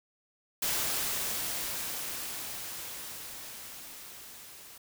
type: noise with level ramp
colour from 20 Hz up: white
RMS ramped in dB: -30 to -50 dBFS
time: 0.62-4.78 s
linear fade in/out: 5 ms
effects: none